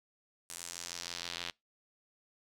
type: tone with band-pass filter sweep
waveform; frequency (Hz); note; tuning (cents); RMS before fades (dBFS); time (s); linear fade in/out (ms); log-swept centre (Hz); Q
square; 43.17; F1; -19; -43; 0.49-1.51; 10; 8900 to 3400; 1.7
effects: noise-tail reverb RT60 0.2 s tail -26 dB re dry